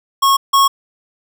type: tone pair in turn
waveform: square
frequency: 1094 / 1098.1 Hz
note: C#6 / C#6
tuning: -23 / -17 cents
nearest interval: unison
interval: 6 cents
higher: second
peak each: -10 / -9 dBFS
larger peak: second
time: 0.22-0.37 / 0.53-0.68 s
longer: neither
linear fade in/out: 10 ms
effects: none